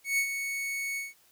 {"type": "tone with ADSR envelope", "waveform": "45% pulse", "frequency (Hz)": 2217, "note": "C#7", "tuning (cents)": 0, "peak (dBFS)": -23, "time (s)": [0.04, 1.14], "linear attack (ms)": 140, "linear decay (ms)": 80, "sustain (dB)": -8, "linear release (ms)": 170, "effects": ["white hiss -63 dBFS RMS until 1.31 s"]}